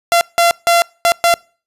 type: tone bursts at uneven times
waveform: sawtooth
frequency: 685 Hz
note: F5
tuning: 34 cents flat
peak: -5 dBFS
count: 5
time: 0.12-0.21 / 0.38-0.51 / 0.67-0.82 / 1.05-1.12 / 1.24-1.34 s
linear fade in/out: 0 ms
effects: noise-tail reverb RT60 0.4 s tail -26 dB re dry + resampled to 32000 Hz